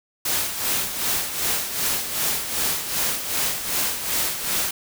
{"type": "noise with tremolo", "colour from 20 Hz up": "white", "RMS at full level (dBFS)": -22, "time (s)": [0.25, 4.71], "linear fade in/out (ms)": 5, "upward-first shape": "sine", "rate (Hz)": 2.6, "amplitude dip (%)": 60, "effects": []}